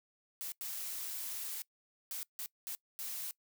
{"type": "noise bursts at uneven times", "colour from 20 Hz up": "blue", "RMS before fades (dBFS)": -41, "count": 6, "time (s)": [[0.41, 0.52], [0.61, 1.62], [2.11, 2.23], [2.39, 2.46], [2.67, 2.75], [2.99, 3.31]], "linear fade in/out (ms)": 0, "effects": ["noise-tail reverb RT60 0.1 s tail -22 dB re dry"]}